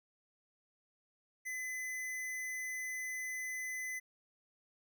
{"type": "tone", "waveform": "square", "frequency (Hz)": 2020, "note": "B6", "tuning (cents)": 39, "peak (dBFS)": -39, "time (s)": [1.45, 4], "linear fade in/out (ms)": 20, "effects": []}